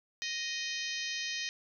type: harmonic tone with a mistuned harmonic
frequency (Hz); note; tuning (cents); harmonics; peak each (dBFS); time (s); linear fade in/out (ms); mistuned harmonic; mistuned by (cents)
622.3; D#5; 0; 3 / 4 / 5 / 6 / 7 / 8 / 9 / 10; -40 / -41 / -42 / -43 / -43 / -44 / -45 / -45; 0.22-1.49; 0; 7; -56
effects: none